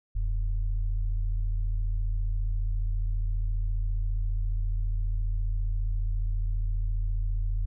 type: tone pair together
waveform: sine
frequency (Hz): 40.3 / 95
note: E1 / F#2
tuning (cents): -38 / +46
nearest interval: octave + minor third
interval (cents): 1484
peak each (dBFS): -25 / -34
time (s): 0.15-7.66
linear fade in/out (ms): 10
effects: none